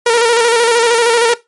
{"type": "tone with vibrato", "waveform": "sawtooth", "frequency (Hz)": 466.2, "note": "A#4", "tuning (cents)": 0, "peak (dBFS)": -4, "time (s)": [0.06, 1.34], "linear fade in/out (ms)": 5, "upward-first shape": "square", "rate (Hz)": 13, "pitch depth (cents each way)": 43, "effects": ["noise-tail reverb RT60 0.2 s tail -17 dB re dry", "MP3 48 kbps"]}